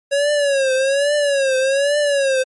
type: tone with vibrato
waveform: square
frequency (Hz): 554.4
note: C#5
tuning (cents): 0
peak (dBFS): -15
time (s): 0.11-2.44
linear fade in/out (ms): 20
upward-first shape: triangle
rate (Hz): 1.2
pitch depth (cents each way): 120
effects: MP3 48 kbps